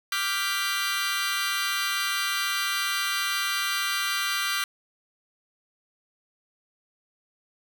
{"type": "chord", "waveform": "20% pulse", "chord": "G dominant seventh", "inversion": "second", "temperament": "equal", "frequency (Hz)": [1174.7, 1396.9, 1568, 1975.5], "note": ["D6", "F6", "G6", "B6"], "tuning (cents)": [0, 0, 0, 0], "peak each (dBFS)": -26, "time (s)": [0.12, 4.64], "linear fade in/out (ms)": 2, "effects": []}